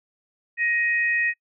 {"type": "tone pair together", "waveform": "sine", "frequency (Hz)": [1879, 2508], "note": ["A#6", "D#7"], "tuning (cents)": [13, 13], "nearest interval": "perfect fourth", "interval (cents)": 500, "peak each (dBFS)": [-21, -26], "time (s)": [0.57, 1.34], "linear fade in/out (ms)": 50, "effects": ["noise-tail reverb RT60 0.1 s tail -25 dB re dry"]}